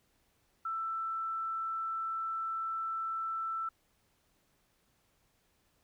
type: tone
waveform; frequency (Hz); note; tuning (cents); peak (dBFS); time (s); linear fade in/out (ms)
sine; 1329; E6; +14; -33; 0.65-3.69; 5
effects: pink hiss -73 dBFS RMS until 5.83 s